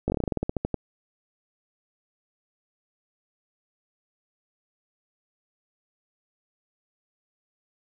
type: slowing click train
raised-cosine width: 2 ms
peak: -12 dBFS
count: 15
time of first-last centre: 0.08-0.743 s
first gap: 19 ms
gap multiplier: 1.13
effects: none